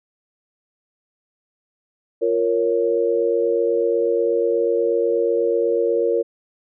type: chord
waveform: sine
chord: Bb minor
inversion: second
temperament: equal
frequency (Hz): 349.2 / 466.2 / 554.4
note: F4 / Bb4 / Db5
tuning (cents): 0 / 0 / 0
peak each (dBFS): -23 / -18 / -23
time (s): 2.21-6.23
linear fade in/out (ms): 20
effects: none